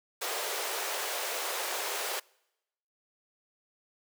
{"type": "high-pass noise", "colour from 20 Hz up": "pink", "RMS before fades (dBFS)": -34, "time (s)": [0.21, 2.2], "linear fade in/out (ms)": 10, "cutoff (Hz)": 400, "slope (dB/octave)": 48, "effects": ["noise-tail reverb RT60 0.9 s tail -26 dB re dry"]}